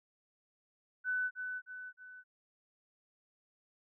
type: tone with echo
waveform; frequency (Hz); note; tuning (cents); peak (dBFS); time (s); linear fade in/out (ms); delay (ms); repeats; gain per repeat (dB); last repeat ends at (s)
sine; 1500; F#6; +23; -31; 1.04-1.31; 50; 310; 3; -6; 2.24
effects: none